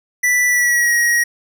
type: tone with pitch glide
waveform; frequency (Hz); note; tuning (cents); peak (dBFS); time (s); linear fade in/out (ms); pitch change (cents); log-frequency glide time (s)
square; 1973 to 1894.8; B6 to A#6; -2 to +28; -13; 0.23-1.24; 10; -70; 0.47-0.93
effects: none

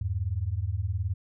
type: beating tone pair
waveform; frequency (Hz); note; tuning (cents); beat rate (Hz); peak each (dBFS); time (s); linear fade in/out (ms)
sine; 82.9 / 101.9; E2 / G#2; +10 / -32; 19; -30 / -29; 0.01-1.14; 5
effects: none

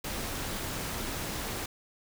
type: noise with amplitude modulation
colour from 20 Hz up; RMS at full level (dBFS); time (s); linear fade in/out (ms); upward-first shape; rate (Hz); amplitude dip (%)
pink; -33; 0.04-1.66; 5; sine; 248; 50
effects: none

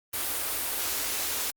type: band-stop noise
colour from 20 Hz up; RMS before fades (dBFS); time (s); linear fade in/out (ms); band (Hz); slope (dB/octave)
white; -30; 0.13-1.51; 10; 110 to 240; 48
effects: Opus 32 kbps

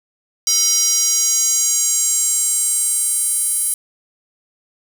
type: tone with high-pass filter sweep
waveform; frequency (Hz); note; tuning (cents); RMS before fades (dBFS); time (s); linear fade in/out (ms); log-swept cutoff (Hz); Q
square; 440; A4; 0; -17; 0.47-3.74; 2; 5500 to 9900; 5.1
effects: none

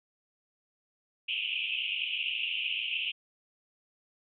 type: band-pass noise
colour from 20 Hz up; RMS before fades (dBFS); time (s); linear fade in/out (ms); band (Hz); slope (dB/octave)
pink; -33; 1.28-3.12; 10; 2500 to 3100; 96
effects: none

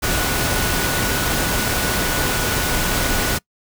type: tone in noise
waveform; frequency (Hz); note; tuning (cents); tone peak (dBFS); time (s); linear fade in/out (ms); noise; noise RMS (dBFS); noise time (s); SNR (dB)
sine; 1470; F#6; -12; -28; 0.02-3.39; 20; pink; -20; 0.02-3.39; -11
effects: noise-tail reverb RT60 0.1 s tail -24 dB re dry

